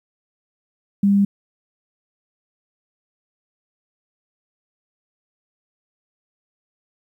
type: tone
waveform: sine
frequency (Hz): 200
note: G3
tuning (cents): +35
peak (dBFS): -12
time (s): 1.03-1.25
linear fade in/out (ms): 5
effects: 9-bit